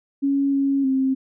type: tone with pitch steps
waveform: sine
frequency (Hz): 277.7 / 275.6 / 265.1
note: C#4 / C#4 / C4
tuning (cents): +3 / -10 / +23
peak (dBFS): -17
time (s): 0.22-1.15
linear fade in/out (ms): 20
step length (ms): 310
effects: none